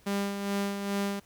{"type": "tone with tremolo", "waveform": "sawtooth", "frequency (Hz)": 200, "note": "G3", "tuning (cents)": 35, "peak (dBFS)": -23, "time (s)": [0.06, 1.2], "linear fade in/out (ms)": 10, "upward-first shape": "sine", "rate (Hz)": 2.4, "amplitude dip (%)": 50, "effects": ["pink hiss -61 dBFS RMS until 1.25 s"]}